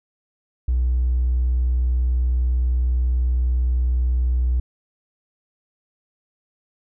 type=tone with hard clipping; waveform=sine; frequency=61.9 Hz; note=B1; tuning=5 cents sharp; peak=-17 dBFS; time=0.68-4.6 s; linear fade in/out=5 ms; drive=1 dB; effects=none